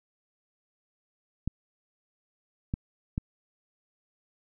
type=clicks; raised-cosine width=5 ms; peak=-16 dBFS; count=3; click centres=1.476 / 2.739 / 3.179 s; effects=none